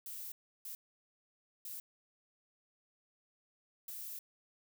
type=noise bursts at uneven times; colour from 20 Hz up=violet; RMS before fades=-45 dBFS; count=4; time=0.06-0.32 / 0.65-0.75 / 1.65-1.8 / 3.88-4.19 s; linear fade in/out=2 ms; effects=none